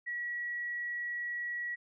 sine tone, 1925 Hz, B6, 45 cents flat, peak -34 dBFS, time 0.06-1.76 s, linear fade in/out 20 ms, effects none

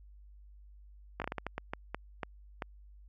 slowing click train, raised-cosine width 0.5 ms, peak -20 dBFS, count 12, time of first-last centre 1.2-2.622 s, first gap 18 ms, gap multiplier 1.36, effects added 50 Hz sine -52 dBFS peak until 3.08 s

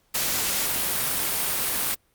white noise, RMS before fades -25 dBFS, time 0.14-1.95 s, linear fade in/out 10 ms, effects pink hiss -66 dBFS RMS until 2.14 s + Opus 48 kbps

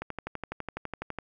click train, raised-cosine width 0.5 ms, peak -19 dBFS, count 15, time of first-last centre 0.02-1.187 s, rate 12 Hz, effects none

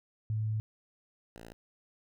sine / 5% pulse tone pair in turn, 108.7 / 56.66 Hz, A2 / A#1, -21 / -49 cents, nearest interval major seventh, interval 1128 cents, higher first, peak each -29 / -36 dBFS, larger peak first, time 0.3-0.6 / 1.36-1.53 s, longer first, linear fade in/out 0 ms, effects none

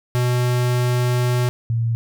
square / sine tone pair in turn, 123.47 / 115.23 Hz, B2 / A#2, 0 / -20 cents, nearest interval minor second, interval 120 cents, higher first, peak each -17 dBFS, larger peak neither, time 0.15-1.49 / 1.7-1.95 s, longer first, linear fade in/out 0 ms, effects none

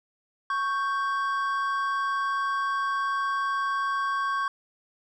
triangle tone pair together, 1108.3 / 1569 Hz, C#6 / G6, -1 / +1 cents, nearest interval tritone, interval 602 cents, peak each -24 / -29 dBFS, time 0.5-4.48 s, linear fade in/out 2 ms, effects resampled to 22050 Hz

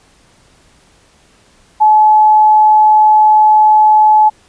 sine tone, 857 Hz, A5, 46 cents flat, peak -4 dBFS, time 1.8-4.3 s, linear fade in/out 20 ms, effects pink hiss -49 dBFS RMS until 4.48 s + resampled to 22050 Hz

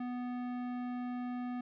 sine tone with tanh clipping, 246.9 Hz, B3, in tune, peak -38 dBFS, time 0-1.61 s, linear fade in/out 5 ms, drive 16 dB, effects none

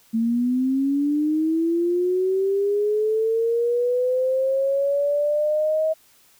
sine linear sweep, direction up, 222.9 to 637 Hz, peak -18 dBFS, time 0.13-5.94 s, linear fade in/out 20 ms, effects white hiss -56 dBFS RMS until 6.39 s

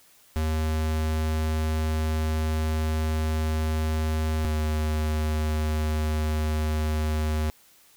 square tone pair in turn, 78.4 / 77.23 Hz, D#2 / D#2, +14 / -12 cents, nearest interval unison, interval 26 cents, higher first, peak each -24 dBFS, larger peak neither, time 0.36-4.45 / 4.45-7.5 s, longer first, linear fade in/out 0 ms, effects white hiss -57 dBFS RMS until 7.96 s

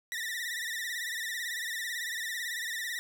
sawtooth tone with vibrato, 1869 Hz, A#6, 4 cents sharp, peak -30 dBFS, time 0.12-2.99 s, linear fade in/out 0 ms, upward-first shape sine, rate 18 Hz, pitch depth 96 cents each way, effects none

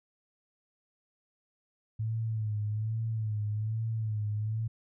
sine tone with vibrato, 108.8 Hz, A2, 19 cents flat, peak -29 dBFS, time 1.99-4.68 s, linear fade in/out 10 ms, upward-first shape sine, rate 1.2 Hz, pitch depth 63 cents each way, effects none

